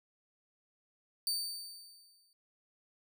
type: tone with exponential decay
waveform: sawtooth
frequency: 4591 Hz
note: D8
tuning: 40 cents flat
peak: -27 dBFS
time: 1.27-2.33 s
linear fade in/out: 1 ms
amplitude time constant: 230 ms
effects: none